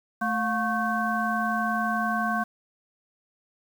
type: harmonic tone with a mistuned harmonic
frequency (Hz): 220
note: A3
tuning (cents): 0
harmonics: 1 / 3 / 5 / 7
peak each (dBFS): -29 / -29 / -29 / -29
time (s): 0.21-2.44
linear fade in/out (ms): 10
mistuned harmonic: 3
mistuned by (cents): +130
effects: 8-bit